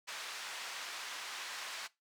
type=band-pass noise; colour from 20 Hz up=pink; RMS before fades=-44 dBFS; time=0.07-1.88 s; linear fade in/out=20 ms; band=1200 to 6300 Hz; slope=12 dB/octave; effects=noise-tail reverb RT60 0.2 s tail -19 dB re dry